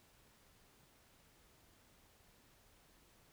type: silence
effects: pink hiss -68 dBFS RMS until 3.32 s